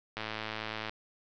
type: click train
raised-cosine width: 0.3 ms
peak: -20 dBFS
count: 80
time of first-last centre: 0.17-0.895 s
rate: 109 Hz
effects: resampled to 16000 Hz + 10-bit